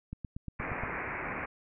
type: click train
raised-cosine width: 5 ms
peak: -26 dBFS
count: 7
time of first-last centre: 0.13-0.836 s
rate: 8.5 Hz
type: low-pass noise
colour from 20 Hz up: white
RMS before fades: -37 dBFS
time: 0.59-1.46 s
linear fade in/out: 10 ms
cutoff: 2400 Hz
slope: 96 dB/octave
effects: none